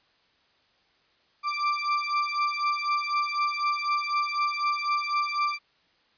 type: beating tone pair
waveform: 35% pulse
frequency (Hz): 1174.7 / 1178.7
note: D6 / D6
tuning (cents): 0 / +6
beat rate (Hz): 4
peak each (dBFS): -26 / -26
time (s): 1.43-5.59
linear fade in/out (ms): 50
effects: white hiss -65 dBFS RMS until 6.17 s + resampled to 11025 Hz